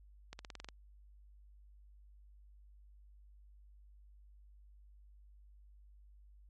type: accelerating click train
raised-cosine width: 0.2 ms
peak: -29 dBFS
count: 8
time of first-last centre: 0.33-0.687 s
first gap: 61 ms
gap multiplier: 0.94
effects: added 50 Hz sine -57 dBFS peak until 6.49 s + MP3 48 kbps